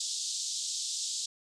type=band-pass noise; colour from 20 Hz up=white; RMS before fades=-35 dBFS; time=0-1.26 s; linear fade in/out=5 ms; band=3500 to 8000 Hz; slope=48 dB/octave; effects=none